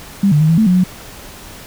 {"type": "tone with pitch steps", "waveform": "sine", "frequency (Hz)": [198.3, 148.6, 155.9, 164.3, 220.1, 181.3, 183.1], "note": ["G3", "D3", "D#3", "E3", "A3", "F#3", "F#3"], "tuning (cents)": [20, 21, 4, -5, 1, -35, -18], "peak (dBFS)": -8, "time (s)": [0.23, 0.839], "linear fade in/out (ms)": 5, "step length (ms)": 87, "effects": ["pink hiss -35 dBFS RMS until 1.66 s"]}